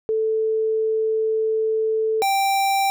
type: tone pair in turn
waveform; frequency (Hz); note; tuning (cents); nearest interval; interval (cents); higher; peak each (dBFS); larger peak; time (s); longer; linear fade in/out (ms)
sine / square; 440 / 784; A4 / G5; 0 / 0; minor seventh; 1000; second; -18; neither; 0.09-2.22 / 2.22-2.9; first; 0
effects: none